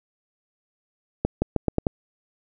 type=accelerating click train; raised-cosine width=2 ms; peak=-7 dBFS; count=6; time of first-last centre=1.25-1.868 s; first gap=170 ms; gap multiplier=0.84; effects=none